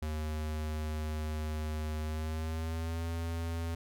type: tone with pitch glide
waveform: square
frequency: 77.2 to 83.22 Hz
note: D#2 to E2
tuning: -13 to +17 cents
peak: -34 dBFS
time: 0.02-3.75 s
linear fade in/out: 5 ms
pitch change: +130 cents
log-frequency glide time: 2.01-3.06 s
effects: none